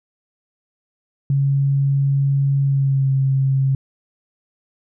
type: tone with pitch glide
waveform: sine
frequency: 138.59 to 134.8 Hz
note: C#3 to C#3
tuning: 0 to -48 cents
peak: -14 dBFS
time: 1.3-3.75 s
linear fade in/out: 2 ms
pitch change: -48 cents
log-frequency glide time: 2.63-3.11 s
effects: none